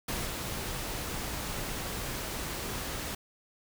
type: noise with level steps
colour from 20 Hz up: pink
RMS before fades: -34 / -36 dBFS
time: 0.08-3.15 s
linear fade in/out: 5 ms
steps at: 0.25 s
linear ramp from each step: 10 ms
effects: none